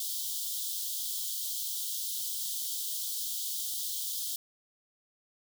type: high-pass noise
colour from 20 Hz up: white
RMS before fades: -35 dBFS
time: 0-4.36 s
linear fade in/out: 2 ms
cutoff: 3100 Hz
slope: 96 dB/octave
effects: none